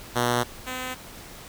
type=tone pair in turn; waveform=5% pulse; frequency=121.1 / 255.4 Hz; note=B2 / C4; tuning=-34 / -42 cents; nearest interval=octave + minor second; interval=1292 cents; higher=second; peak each=-10 / -19 dBFS; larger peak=first; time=0.15-0.44 / 0.66-0.95 s; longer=neither; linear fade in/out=20 ms; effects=pink hiss -43 dBFS RMS until 1.48 s